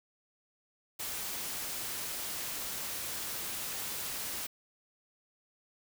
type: noise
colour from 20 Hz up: white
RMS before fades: -38 dBFS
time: 0.99-4.47 s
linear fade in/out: 10 ms
effects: none